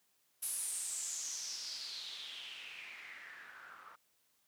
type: noise with low-pass filter sweep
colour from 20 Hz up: blue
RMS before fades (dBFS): -44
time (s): 0.42-3.96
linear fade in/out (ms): 10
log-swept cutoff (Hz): 11000 to 1200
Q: 5.5
effects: white hiss -75 dBFS RMS until 4.47 s + high-pass 80 Hz 12 dB/octave